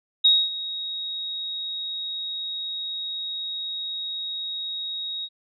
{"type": "tone with ADSR envelope", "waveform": "sine", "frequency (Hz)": 3776, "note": "A#7", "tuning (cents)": 22, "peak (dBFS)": -12, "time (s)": [0.24, 5.29], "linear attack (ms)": 12, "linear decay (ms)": 240, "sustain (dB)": -16, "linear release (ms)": 51, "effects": []}